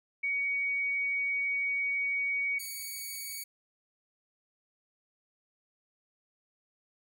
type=tone pair in turn; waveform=sine / 5% pulse; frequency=2247 / 2247 Hz; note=C#7 / C#7; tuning=+23 / +23 cents; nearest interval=unison; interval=0 cents; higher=neither; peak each=-28 dBFS; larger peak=neither; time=0.23-2.59 / 2.59-3.44 s; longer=first; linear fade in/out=10 ms; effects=none